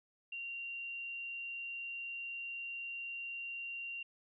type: tone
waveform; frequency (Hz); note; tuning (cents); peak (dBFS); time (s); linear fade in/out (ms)
sine; 2764; F7; -19; -40; 0.32-4.03; 5
effects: none